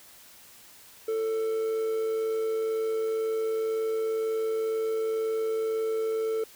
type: tone with amplitude modulation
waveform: triangle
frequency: 443.9 Hz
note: A4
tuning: 15 cents sharp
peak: -22 dBFS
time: 1.08-6.44 s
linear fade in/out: 5 ms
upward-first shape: sine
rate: 102 Hz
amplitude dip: 35%
effects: white hiss -52 dBFS RMS until 6.55 s